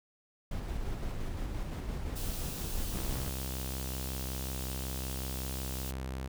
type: noise with tremolo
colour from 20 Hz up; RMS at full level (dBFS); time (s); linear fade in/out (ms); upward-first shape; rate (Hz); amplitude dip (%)
brown; -35; 0.51-3.29; 5; square; 5.8; 25
type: high-pass noise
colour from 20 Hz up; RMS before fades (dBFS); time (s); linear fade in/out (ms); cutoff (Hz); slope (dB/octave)
white; -43; 2.15-5.92; 20; 2500; 96
type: tone with vibrato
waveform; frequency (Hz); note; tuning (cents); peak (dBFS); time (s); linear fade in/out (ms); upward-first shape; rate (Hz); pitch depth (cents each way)
sawtooth; 65.41; C2; 0; -32; 2.95-6.28; 10; triangle; 2.8; 10
effects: none